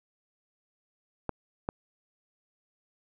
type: clicks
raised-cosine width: 1 ms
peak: -16 dBFS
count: 2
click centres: 1.293 / 1.689 s
effects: none